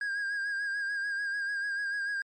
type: tone with vibrato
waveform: triangle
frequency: 1625 Hz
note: G#6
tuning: 38 cents flat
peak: -28 dBFS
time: 0.01-2.22 s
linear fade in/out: 2 ms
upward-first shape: sine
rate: 6.8 Hz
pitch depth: 41 cents each way
effects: MP3 48 kbps